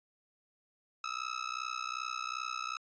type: tone with amplitude modulation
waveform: sawtooth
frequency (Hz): 1294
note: E6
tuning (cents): -32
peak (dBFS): -28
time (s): 1.04-2.77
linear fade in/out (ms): 2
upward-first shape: sine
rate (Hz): 62.6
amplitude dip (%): 100
effects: resampled to 16000 Hz